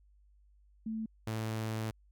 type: tone pair in turn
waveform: sine / sawtooth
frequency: 220.9 / 110.45 Hz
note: A3 / A2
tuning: +7 / +7 cents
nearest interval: octave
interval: 1200 cents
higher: first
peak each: -34 / -30 dBFS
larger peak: second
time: 0.86-1.06 / 1.27-1.91 s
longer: second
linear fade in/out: 5 ms
effects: added 50 Hz sine -61 dBFS peak until 2.11 s